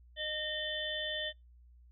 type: harmonic tone with a mistuned harmonic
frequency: 613 Hz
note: D#5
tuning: 26 cents flat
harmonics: 1 / 3 / 5 / 6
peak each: -41 / -40 / -39 / -40 dBFS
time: 0.16-1.33 s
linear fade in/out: 50 ms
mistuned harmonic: 6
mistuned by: -81 cents
effects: noise-tail reverb RT60 0.2 s tail -25 dB re dry + added 60 Hz sine -56 dBFS peak until 1.91 s